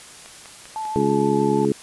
click train, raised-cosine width 0.3 ms, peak -25 dBFS, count 4, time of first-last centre 0.26-0.853 s, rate 5.06 Hz
sine tone with vibrato, 867 Hz, A5, 26 cents flat, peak -25 dBFS, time 0.76-1.65 s, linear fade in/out 0 ms, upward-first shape sine, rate 6.3 Hz, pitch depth 20 cents each way
harmonic tone, 70 Hz, C#2, 18 cents sharp, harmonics 2 / 3 / 4 / 5 / 6, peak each -27 / -23 / -24 / -23 / -21 dBFS, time 0.96-1.72 s, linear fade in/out 0 ms
effects white hiss -42 dBFS RMS until 1.82 s + resampled to 24000 Hz

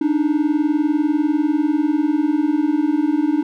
triangle tone pair together, 290.7 / 310.8 Hz, D4 / D#4, -18 / -2 cents, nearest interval minor second, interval 116 cents, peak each -16 / -16 dBFS, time 0.01-3.43 s, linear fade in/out 5 ms, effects none

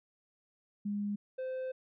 sine / triangle tone pair in turn, 204.8 / 517.6 Hz, G#3 / C5, -24 / -19 cents, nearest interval octave + major third, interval 1605 cents, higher second, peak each -32 / -33 dBFS, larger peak first, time 0.85-1.16 / 1.38-1.72 s, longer second, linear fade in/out 10 ms, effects resampled to 8000 Hz

